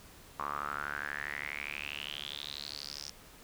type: tone with band-pass filter sweep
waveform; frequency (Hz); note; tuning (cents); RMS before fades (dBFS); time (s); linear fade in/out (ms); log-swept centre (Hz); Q
sawtooth; 72.3; D2; -27; -40; 0.39-3.1; 0; 1100 to 5500; 7.7
effects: pink hiss -55 dBFS RMS until 3.43 s